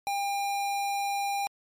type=tone; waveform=square; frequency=801 Hz; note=G5; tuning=37 cents sharp; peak=-28 dBFS; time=0.07-1.47 s; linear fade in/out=0 ms; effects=MP3 64 kbps